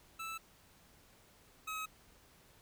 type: tone pair in turn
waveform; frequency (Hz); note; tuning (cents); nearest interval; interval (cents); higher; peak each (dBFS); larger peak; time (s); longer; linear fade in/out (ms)
25% pulse; 1318.5 / 1276.5; E6 / D#6; 0 / +44; minor second; 56; first; -37 / -35; second; 0.19-0.38 / 1.67-1.86; neither; 10
effects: pink hiss -64 dBFS RMS until 2.61 s